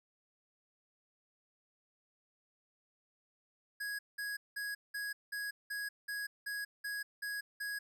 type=tone bursts; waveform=square; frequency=1661.2 Hz; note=G#6; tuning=in tune; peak=-38 dBFS; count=11; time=3.8-7.79 s; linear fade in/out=10 ms; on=190 ms; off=190 ms; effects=none